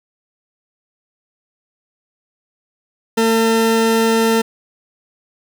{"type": "tone pair together", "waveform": "40% pulse", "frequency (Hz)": [225.8, 451.6], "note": ["A3", "A4"], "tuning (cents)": [45, 45], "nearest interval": "octave", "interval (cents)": 1200, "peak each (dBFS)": -15, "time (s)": [3.17, 4.42], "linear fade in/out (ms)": 10, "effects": []}